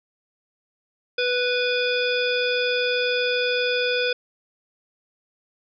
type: harmonic tone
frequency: 493.9 Hz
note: B4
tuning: in tune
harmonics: 1 / 3 / 5 / 7 / 9 / 10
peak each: -23 / -27 / -27 / -29 / -40 / -32 dBFS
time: 1.18-4.13 s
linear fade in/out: 5 ms
effects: none